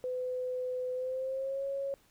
sine tone with pitch glide, 505 to 550.7 Hz, B4 to C#5, +39 to -11 cents, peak -32 dBFS, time 0.04-1.94 s, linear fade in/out 0 ms, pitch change +150 cents, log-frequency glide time 0.93-1.65 s, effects pink hiss -66 dBFS RMS until 2.1 s

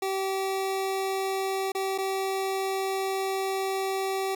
25% pulse tone with dropouts, 385.2 Hz, G4, 30 cents flat, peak -23 dBFS, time 0.02-4.35 s, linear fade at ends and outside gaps 5 ms, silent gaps 1.72-1.749 / 1.979-1.984 s, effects 10-bit

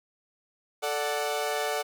sawtooth chord, D major, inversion second, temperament equal, 440 / 587.3 / 740 Hz, A4 / D5 / F#5, 0 / 0 / 0 cents, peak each -28 dBFS, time 0.82-1.83 s, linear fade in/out 20 ms, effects none

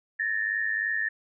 sine tone pair together, 1735.8 / 1839 Hz, A6 / A#6, -24 / -24 cents, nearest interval minor second, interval 100 cents, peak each -28 dBFS, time 0.19-1.09 s, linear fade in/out 10 ms, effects none

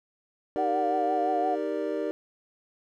triangle chord, Eb major seventh, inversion none, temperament equal, 311.1 / 392 / 466.2 / 587.3 Hz, Eb4 / G4 / Bb4 / D5, 0 / 0 / 0 / 0 cents, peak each -31 dBFS, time 0.56-2.11 s, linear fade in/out 0 ms
sine tone with vibrato, 726 Hz, F#5, 33 cents flat, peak -25 dBFS, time 0.57-1.56 s, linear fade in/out 20 ms, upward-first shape triangle, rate 5.8 Hz, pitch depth 68 cents each way
effects none

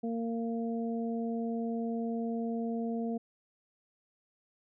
harmonic tone, 230 Hz, A#3, 23 cents flat, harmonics 1 / 2 / 3, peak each -32 / -38 / -42 dBFS, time 0.03-3.18 s, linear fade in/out 10 ms, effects none

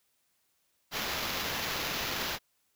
blue noise with sample-and-hold, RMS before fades -34 dBFS, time 0.91-2.39 s, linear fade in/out 50 ms, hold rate 8820 Hz, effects white hiss -74 dBFS RMS until 2.75 s

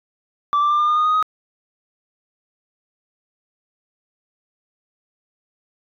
sine tone with pitch steps, 1164 / 1176.8 / 1189.8 / 1203 / 1216.2 / 1229.7 / 1243.2 / 1256.9 Hz, D6 / D6 / D6 / D6 / D#6 / D#6 / D#6 / D#6, -16 / +3 / +22 / +41 / -40 / -21 / -2 / +17 cents, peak -12 dBFS, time 0.53-1.226 s, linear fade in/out 0 ms, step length 87 ms, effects tanh soft clip ceiling -13 dBFS

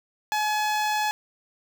sawtooth tone with notch filter, 849 Hz, G#5, 38 cents sharp, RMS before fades -25 dBFS, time 0.32-1.11 s, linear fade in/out 0 ms, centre 10000 Hz, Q 1.6, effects none

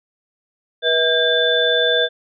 sine tone cluster, 485.3 / 644 / 1606 / 3522 Hz, B4 / E5 / G6 / A7, -30 / -41 / +41 / +1 cents, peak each -19 / -21 / -20 / -18 dBFS, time 0.82-2.09 s, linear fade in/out 50 ms, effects none

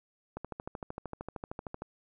click train, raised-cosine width 1 ms, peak -24 dBFS, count 20, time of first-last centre 0.37-1.82 s, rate 13.1 Hz, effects none

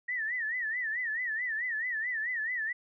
sine tone with vibrato, 1864.7 Hz, A#6, in tune, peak -30 dBFS, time 0.08-2.73 s, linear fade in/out 10 ms, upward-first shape sine, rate 4.6 Hz, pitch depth 140 cents each way, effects none

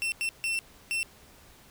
40% pulse tone bursts at uneven times, 2697 Hz, E7, 39 cents sharp, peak -26 dBFS, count 4, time 0.02-0.12 / 0.21-0.29 / 0.44-0.59 / 0.91-1.03 s, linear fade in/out 0 ms, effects pink hiss -55 dBFS RMS until 1.7 s

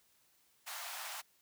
pink high-pass noise, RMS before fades -44 dBFS, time 0.66-1.22 s, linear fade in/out 20 ms, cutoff 680 Hz, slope 48 dB/octave, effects white hiss -71 dBFS RMS until 1.41 s

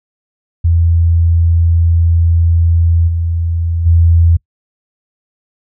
sine tone with level steps, 83.9 Hz, E2, 31 cents sharp, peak -7 / -12 / -5 dBFS, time 0.64-4.37 s, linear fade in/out 10 ms, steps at 3.07 / 3.85 s, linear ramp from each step 20 ms, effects noise-tail reverb RT60 0.1 s tail -25 dB re dry

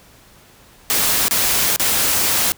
white noise with dropouts, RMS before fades -17 dBFS, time 0.9-2.52 s, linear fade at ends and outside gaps 0 ms, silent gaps 1.282-1.31 / 1.761-1.797 s, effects pink hiss -48 dBFS RMS until 2.57 s

